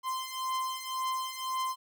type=beating tone pair; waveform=45% pulse; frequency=1038 / 1039.9 Hz; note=C6 / C6; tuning=-14 / -11 cents; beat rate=1.9 Hz; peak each=-36 / -34 dBFS; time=0.03-1.76 s; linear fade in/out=50 ms; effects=none